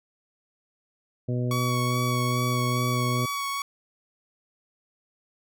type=harmonic tone; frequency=123.47 Hz; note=B2; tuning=in tune; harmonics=1 / 2 / 3 / 4 / 5; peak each=-25 / -31 / -35 / -37 / -39 dBFS; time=1.28-3.26 s; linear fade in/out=10 ms
type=tone with vibrato; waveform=sawtooth; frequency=1123 Hz; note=C#6; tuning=22 cents sharp; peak=-24 dBFS; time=1.51-3.62 s; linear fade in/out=2 ms; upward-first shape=sine; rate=2.4 Hz; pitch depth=18 cents each way
effects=none